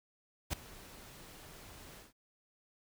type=noise with ADSR envelope; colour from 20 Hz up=pink; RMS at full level=-33 dBFS; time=0.5-2.13 s; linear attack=32 ms; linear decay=3 ms; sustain=-20 dB; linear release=140 ms; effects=none